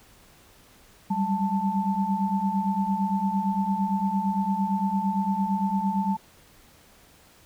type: tone cluster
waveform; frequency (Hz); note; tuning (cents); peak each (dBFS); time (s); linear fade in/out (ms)
sine; 191.4 / 200.2 / 883; G3 / G3 / A5; -41 / +37 / +6; -27; 1.1-6.17; 10
effects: pink hiss -55 dBFS RMS until 7.45 s